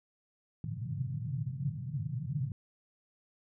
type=band-pass noise; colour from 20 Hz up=white; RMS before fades=-36 dBFS; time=0.64-2.52 s; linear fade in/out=2 ms; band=110 to 150 Hz; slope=48 dB/octave; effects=none